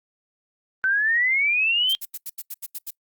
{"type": "exponential sweep", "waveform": "sine", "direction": "up", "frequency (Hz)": [1515, 3203], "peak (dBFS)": -18, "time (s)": [0.84, 1.95], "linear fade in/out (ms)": 0}
{"type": "noise bursts", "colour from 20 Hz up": "violet", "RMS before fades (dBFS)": -31, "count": 9, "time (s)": [1.89, 2.909], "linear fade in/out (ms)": 10, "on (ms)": 43, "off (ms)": 79}
{"effects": ["noise-tail reverb RT60 0.1 s tail -23 dB re dry", "Opus 32 kbps"]}